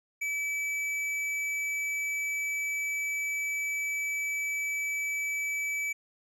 triangle tone with tanh clipping, 2300 Hz, D7, 37 cents flat, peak -31 dBFS, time 0.21-5.93 s, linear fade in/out 10 ms, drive 15 dB, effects none

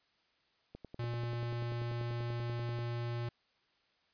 click train, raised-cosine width 2 ms, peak -33 dBFS, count 22, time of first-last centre 0.75-2.789 s, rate 10.3 Hz
square tone, 118.8 Hz, A#2, 33 cents sharp, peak -36 dBFS, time 0.99-3.29 s, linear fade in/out 5 ms
effects white hiss -73 dBFS RMS until 4.13 s + resampled to 11025 Hz

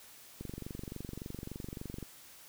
click train, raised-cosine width 3 ms, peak -28 dBFS, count 39, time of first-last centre 0.41-2.027 s, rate 23.5 Hz, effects white hiss -55 dBFS RMS until 2.48 s

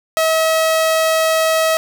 sawtooth tone, 642 Hz, E5, 46 cents flat, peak -9 dBFS, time 0.17-1.77 s, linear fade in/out 0 ms, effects none

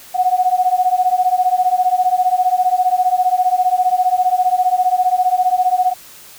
sine beating tone pair, 727 / 742 Hz, F#5 / F#5, -31 / +5 cents, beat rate 15 Hz, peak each -15 dBFS, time 0.14-5.94 s, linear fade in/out 20 ms, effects white hiss -40 dBFS RMS until 6.38 s

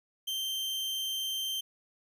40% pulse tone, 3136 Hz, G7, in tune, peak -31 dBFS, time 0.27-1.61 s, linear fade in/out 10 ms, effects none

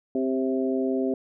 harmonic tone with a mistuned harmonic, 131.3 Hz, C3, 6 cents sharp, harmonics 2 / 3 / 4 / 5, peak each -25 / -27 / -33 / -33 dBFS, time 0.15-1.14 s, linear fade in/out 2 ms, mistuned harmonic 4, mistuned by +22 cents, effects none

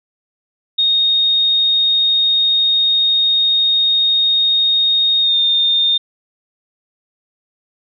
sine tone with pitch glide, 3714 to 3638 Hz, A#7 to A#7, -7 to -43 cents, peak -11 dBFS, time 0.78-5.98 s, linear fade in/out 10 ms, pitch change -36 cents, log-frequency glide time 5.21-5.36 s, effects none

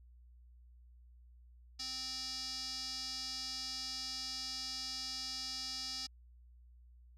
square tone with band-pass filter, 260 Hz, C4, 11 cents flat, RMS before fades -42 dBFS, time 1.79-6.07 s, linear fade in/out 10 ms, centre 5000 Hz, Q 6, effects added 60 Hz sine -57 dBFS peak until 7.17 s

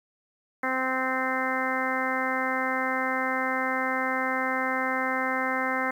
harmonic tone, 260 Hz, C4, 11 cents flat, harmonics 1 / 2 / 3 / 4 / 5 / 6 / 7 / 8, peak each -33 / -33 / -33 / -33 / -33 / -33 / -33 / -33 dBFS, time 0.63-5.91 s, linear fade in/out 5 ms, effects 9-bit

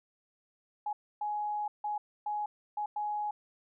sine tone bursts at uneven times, 837 Hz, G#5, 13 cents sharp, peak -31 dBFS, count 6, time 0.86-0.93 / 1.21-1.68 / 1.84-1.98 / 2.26-2.46 / 2.77-2.86 / 2.96-3.31 s, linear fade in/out 5 ms, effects none

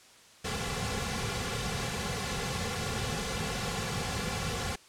pink noise with comb filter, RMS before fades -33 dBFS, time 0.44-4.76 s, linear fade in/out 10 ms, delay 3.2 ms, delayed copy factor -0.85, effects white hiss -56 dBFS RMS until 4.88 s + low-pass 8000 Hz 12 dB/octave

